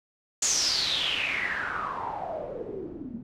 white noise with low-pass filter sweep, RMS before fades -30 dBFS, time 0.42-3.23 s, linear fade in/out 5 ms, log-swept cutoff 7000 to 220 Hz, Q 7.9, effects none

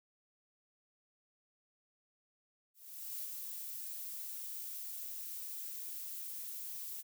violet noise with ADSR envelope, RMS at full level -41 dBFS, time 2.74-7.03 s, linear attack 490 ms, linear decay 33 ms, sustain -3 dB, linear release 29 ms, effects none

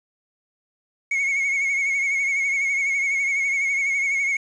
triangle tone with vibrato, 2200 Hz, C#7, 14 cents flat, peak -18 dBFS, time 1.11-4.37 s, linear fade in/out 5 ms, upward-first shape triangle, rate 12 Hz, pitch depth 58 cents each way, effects resampled to 22050 Hz + 8-bit

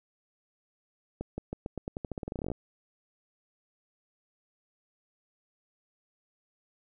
accelerating click train, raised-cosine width 2 ms, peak -21 dBFS, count 21, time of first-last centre 1.21-2.517 s, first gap 170 ms, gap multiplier 0.88, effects none

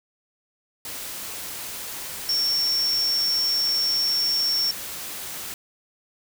sine tone in noise, 5470 Hz, F8, 37 cents flat, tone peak -20 dBFS, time 2.29-4.71 s, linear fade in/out 2 ms, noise white, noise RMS -34 dBFS, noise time 0.85-5.54 s, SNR +11 dB, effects none

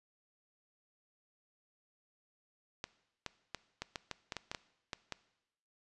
clicks, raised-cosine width 0.2 ms, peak -21 dBFS, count 12, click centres 2.841 / 3.263 / 3.547 / 3.82 / 3.958 / 4.113 / 4.322 / 4.367 / 4.515 / 4.548 / 4.932 / 5.123 s, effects noise-tail reverb RT60 0.9 s tail -19 dB re dry + resampled to 24000 Hz

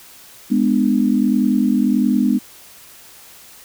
sine chord, G# diminished, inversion none, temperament just, 207.7 / 249.2 / 299 Hz, G#3 / B3 / D4, 0 / +16 / +31 cents, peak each -17 / -16 / -20 dBFS, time 0.5-2.39 s, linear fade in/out 20 ms, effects white hiss -43 dBFS RMS until 3.64 s

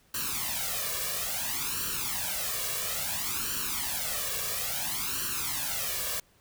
white noise with flanger, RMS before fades -32 dBFS, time 0.14-6.2 s, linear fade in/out 5 ms, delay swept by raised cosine 0.69 to 1.79 ms, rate 0.59 Hz, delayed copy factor +0.85, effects pink hiss -64 dBFS RMS until 6.4 s

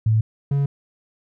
sine / triangle tone pair in turn, 110 / 140.53 Hz, A2 / C#3, 0 / +24 cents, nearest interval major third, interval 424 cents, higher second, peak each -14 / -15 dBFS, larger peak first, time 0.06-0.21 / 0.51-0.66 s, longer neither, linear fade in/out 5 ms, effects none

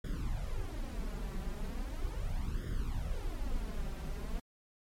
brown noise with flanger, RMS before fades -36 dBFS, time 0.04-4.4 s, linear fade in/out 5 ms, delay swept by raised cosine 0.58 to 5.18 ms, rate 0.38 Hz, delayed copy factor +0.85, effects MP3 64 kbps

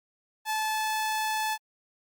sawtooth tone, 868 Hz, A5, 24 cents flat, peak -23 dBFS, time 0.45-1.58 s, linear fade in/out 50 ms, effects Opus 48 kbps

